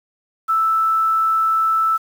sine tone with quantisation, 1318.5 Hz, E6, in tune, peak -14 dBFS, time 0.48-1.98 s, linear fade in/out 20 ms, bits 7, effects none

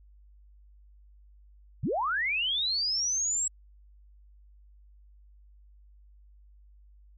sine linear sweep, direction up, 82.41 to 7750 Hz, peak -26 dBFS, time 1.83-3.48 s, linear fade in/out 5 ms, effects added 50 Hz sine -53 dBFS peak until 7.17 s

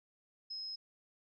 sine tone, 5130 Hz, E8, 48 cents flat, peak -40 dBFS, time 0.5-0.76 s, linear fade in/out 10 ms, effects none

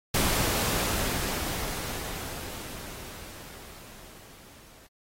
pink noise with level ramp, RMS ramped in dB -24 to -54 dBFS, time 0.14-4.87 s, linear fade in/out 5 ms, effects AAC 48 kbps

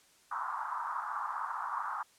white band-pass noise, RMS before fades -37 dBFS, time 0.31-2.03 s, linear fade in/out 5 ms, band 890 to 1300 Hz, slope 48 dB/octave, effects white hiss -64 dBFS RMS until 2.18 s + low-pass 10000 Hz 12 dB/octave

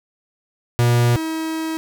45% pulse tone pair in turn, 120 / 320.4 Hz, B2 / E4, -49 / -49 cents, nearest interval octave + perfect fourth, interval 1700 cents, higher second, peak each -13 / -22 dBFS, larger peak first, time 0.79-1.16 / 1.16-1.77 s, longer second, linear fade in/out 0 ms, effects none

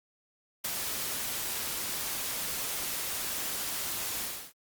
white noise with ADSR envelope, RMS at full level -31 dBFS, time 0.64-4.53 s, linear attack 8 ms, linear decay 19 ms, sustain -3 dB, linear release 320 ms, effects Opus 48 kbps

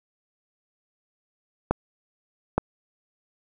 clicks, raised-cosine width 1 ms, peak -6 dBFS, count 2, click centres 1.71 / 2.58 s, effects 8-bit

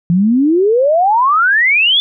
sine exponential sweep, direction up, 166.4 to 3520 Hz, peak -8 dBFS, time 0.1-2 s, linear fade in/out 0 ms, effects none

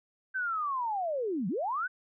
sine linear two-way sweep, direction down then up, 1561 to 164.81 to 1561 Hz, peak -29 dBFS, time 0.34-1.88 s, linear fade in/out 20 ms, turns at 1.48 s, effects none

